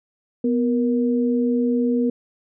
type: tone pair together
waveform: sine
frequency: 246.9 / 471 Hz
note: B3 / A#4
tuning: 0 / +18 cents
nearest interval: major seventh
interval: 1118 cents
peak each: -18 / -23 dBFS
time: 0.44-2.1 s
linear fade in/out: 5 ms
effects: none